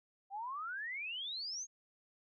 sine exponential sweep, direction up, 762 to 6645 Hz, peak -39 dBFS, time 0.3-1.67 s, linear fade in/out 50 ms, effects none

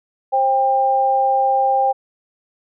sine tone pair together, 531 / 795.6 Hz, C5 / G5, +25 / +25 cents, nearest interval perfect fifth, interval 700 cents, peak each -20 / -14 dBFS, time 0.32-1.93 s, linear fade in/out 20 ms, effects none

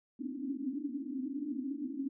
pink band-pass noise, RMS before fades -38 dBFS, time 0.19-2.09 s, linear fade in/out 10 ms, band 250 to 300 Hz, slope 96 dB/octave, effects none

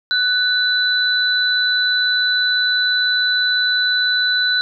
sine tone pair together, 1495 / 3991 Hz, F#6 / B7, +17 / +17 cents, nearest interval octave + perfect fourth, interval 1700 cents, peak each -17 dBFS, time 0.11-4.61 s, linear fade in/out 0 ms, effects none

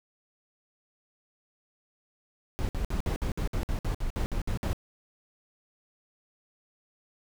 brown noise bursts, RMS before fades -29 dBFS, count 14, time 2.59-4.731 s, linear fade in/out 0 ms, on 100 ms, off 57 ms, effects none

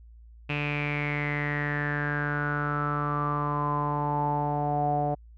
sawtooth tone with low-pass filter sweep, 146.5 Hz, D3, 4 cents flat, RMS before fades -28 dBFS, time 0.49-5.15 s, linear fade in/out 10 ms, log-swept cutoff 2600 to 680 Hz, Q 9.6, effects added 57 Hz sine -47 dBFS peak until 5.37 s

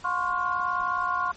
sine tone cluster, 716 / 1044 / 1103 / 1424 Hz, F5 / C6 / C#6 / F6, +43 / -4 / -9 / +33 cents, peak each -34 / -28 / -28 / -30 dBFS, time 0.04-1.32 s, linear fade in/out 10 ms, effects pink hiss -49 dBFS RMS until 1.36 s + MP3 32 kbps

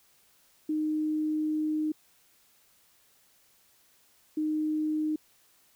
sine tone bursts at uneven times, 308.1 Hz, D#4, 17 cents flat, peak -26 dBFS, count 2, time 0.69-1.92 / 4.37-5.16 s, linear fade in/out 5 ms, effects white hiss -64 dBFS RMS until 5.75 s

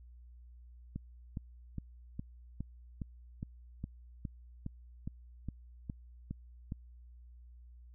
click train, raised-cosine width 5 ms, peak -26 dBFS, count 15, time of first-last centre 0.96-6.721 s, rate 2.43 Hz, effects added 60 Hz sine -52 dBFS peak until 7.94 s

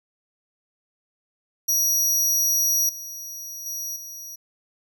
sawtooth tone with level steps, 5770 Hz, F#8, 44 cents flat, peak -16 / -31 / -26 / -33 dBFS, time 1.68-4.36 s, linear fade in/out 10 ms, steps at 2.89 / 3.66 / 3.96 s, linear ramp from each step 2 ms, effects none

